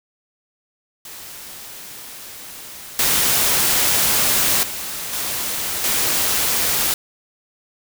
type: noise with level steps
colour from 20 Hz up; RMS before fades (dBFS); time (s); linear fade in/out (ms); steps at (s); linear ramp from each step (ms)
white; -36 / -17 / -28 / -24 / -19; 1.05-6.94; 2; 2.99 / 4.63 / 5.13 / 5.84; 2
effects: none